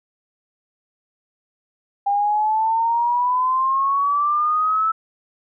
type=exponential sweep; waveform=sine; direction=up; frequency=800 to 1318.5 Hz; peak=-16 dBFS; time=2.06-4.92 s; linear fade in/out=10 ms; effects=none